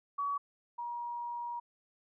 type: tone pair in turn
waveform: sine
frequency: 1133 / 952.7 Hz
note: C#6 / A#5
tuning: +37 / +37 cents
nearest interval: minor third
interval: 300 cents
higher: first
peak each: -31 / -36 dBFS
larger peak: first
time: 0.18-0.38 / 0.78-1.6 s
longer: second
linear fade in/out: 10 ms
effects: none